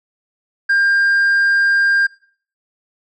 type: tone with tanh clipping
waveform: triangle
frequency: 1600 Hz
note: G6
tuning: 35 cents sharp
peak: -12 dBFS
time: 0.69-2.07 s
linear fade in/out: 10 ms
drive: 7 dB
effects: noise-tail reverb RT60 0.5 s tail -20 dB re dry